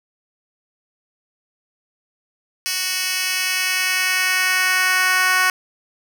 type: tone with high-pass filter sweep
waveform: 10% pulse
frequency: 370 Hz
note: F#4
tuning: in tune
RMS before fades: -19 dBFS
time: 2.66-5.5 s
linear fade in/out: 0 ms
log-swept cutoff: 3600 to 1300 Hz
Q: 1.3
effects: none